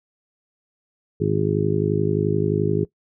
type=harmonic tone; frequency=51.5 Hz; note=G#1; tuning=14 cents flat; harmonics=2 / 3 / 4 / 5 / 6 / 7 / 8; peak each=-26 / -23 / -29 / -31 / -29 / -25 / -24 dBFS; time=1.2-2.85 s; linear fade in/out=10 ms; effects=noise-tail reverb RT60 0.1 s tail -19 dB re dry